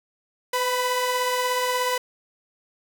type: tone pair together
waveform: sawtooth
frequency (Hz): 503 / 989.3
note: B4 / B5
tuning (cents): +32 / +3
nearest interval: octave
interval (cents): 1171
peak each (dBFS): -21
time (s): 0.53-1.98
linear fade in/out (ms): 5
effects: none